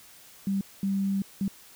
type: tone bursts at uneven times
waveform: sine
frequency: 196 Hz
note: G3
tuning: in tune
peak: -24 dBFS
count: 3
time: 0.47-0.61 / 0.83-1.22 / 1.41-1.48 s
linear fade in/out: 2 ms
effects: white hiss -52 dBFS RMS until 1.75 s